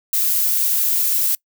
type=noise; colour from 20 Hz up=violet; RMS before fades=-18 dBFS; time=0.13-1.35 s; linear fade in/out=2 ms; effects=noise-tail reverb RT60 0.1 s tail -25 dB re dry